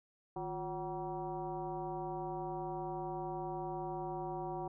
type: tone with frequency modulation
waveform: sine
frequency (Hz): 554.4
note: C#5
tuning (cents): 0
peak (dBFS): -37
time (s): 0.36-4.68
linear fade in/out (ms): 5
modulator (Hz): 199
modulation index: 2
effects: none